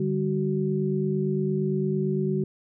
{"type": "tone cluster", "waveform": "sine", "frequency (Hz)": [149.4, 198.2, 375.2], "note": ["D3", "G3", "F#4"], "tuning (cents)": [30, 19, 24], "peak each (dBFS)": -27, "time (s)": [0, 2.44], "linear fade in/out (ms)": 5, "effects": []}